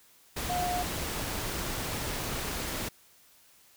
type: tone in noise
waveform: sine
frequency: 716 Hz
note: F5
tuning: 43 cents sharp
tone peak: -29 dBFS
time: 0.49-0.83 s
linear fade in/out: 10 ms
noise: pink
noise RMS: -34 dBFS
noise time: 0.36-2.89 s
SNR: +2 dB
effects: white hiss -60 dBFS RMS until 3.76 s